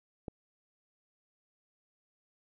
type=click; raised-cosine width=2 ms; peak=-25 dBFS; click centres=0.282 s; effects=none